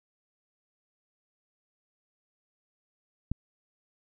click, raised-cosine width 5 ms, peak -17 dBFS, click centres 3.316 s, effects none

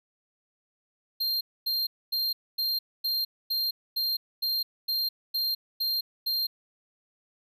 square tone bursts, 4189 Hz, C8, 1 cent sharp, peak -26 dBFS, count 12, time 1.2-6.47 s, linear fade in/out 10 ms, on 210 ms, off 250 ms, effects none

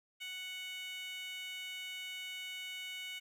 15% pulse tone with high-pass filter, 740 Hz, F#5, in tune, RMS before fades -44 dBFS, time 0.2-3.2 s, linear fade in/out 20 ms, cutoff 2600 Hz, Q 3.5, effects none

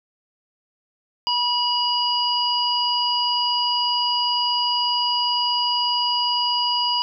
harmonic tone, 971 Hz, B5, 30 cents flat, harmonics 1 / 3 / 5, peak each -23 / -23 / -23 dBFS, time 1.27-7.02 s, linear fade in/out 0 ms, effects none

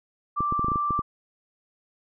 sine tone, 1174.7 Hz, D6, in tune, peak -23 dBFS, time 0.36-1.02 s, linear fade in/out 20 ms
clicks, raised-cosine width 3 ms, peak -17 dBFS, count 9, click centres 0.406 / 0.524 / 0.594 / 0.645 / 0.684 / 0.718 / 0.758 / 0.907 / 0.992 s
effects none

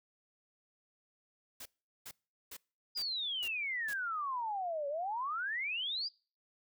white noise bursts, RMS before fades -47 dBFS, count 6, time 1.6-3.936 s, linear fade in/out 5 ms, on 56 ms, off 400 ms
sine exponential two-way sweep, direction down then up, 4991 to 554.4 to 4991 Hz, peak -34 dBFS, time 2.95-6.09 s, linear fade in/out 20 ms, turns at 4.88 s
effects noise-tail reverb RT60 0.4 s tail -26 dB re dry

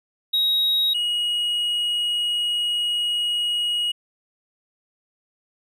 triangle tone pair in turn, 3800 / 2895 Hz, A#7 / F#7, +33 / -38 cents, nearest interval perfect fourth, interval 471 cents, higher first, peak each -16 / -19 dBFS, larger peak first, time 0.33-0.94 / 0.94-3.92 s, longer second, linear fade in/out 10 ms, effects resampled to 32000 Hz

